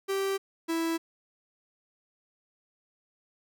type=tone pair in turn; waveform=45% pulse; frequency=390 / 329.3 Hz; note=G4 / E4; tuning=-9 / -2 cents; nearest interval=minor third; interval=293 cents; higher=first; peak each=-27 dBFS; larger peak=neither; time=0.08-0.38 / 0.68-0.98 s; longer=neither; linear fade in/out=20 ms; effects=none